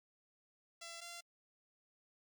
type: tone pair in turn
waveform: 5% pulse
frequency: 675 / 688 Hz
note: E5 / F5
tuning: +41 / -26 cents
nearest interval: unison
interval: 33 cents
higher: second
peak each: -36 / -36 dBFS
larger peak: neither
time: 0.81-1.01 / 1.01-1.21 s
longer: neither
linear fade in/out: 10 ms
effects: MP3 96 kbps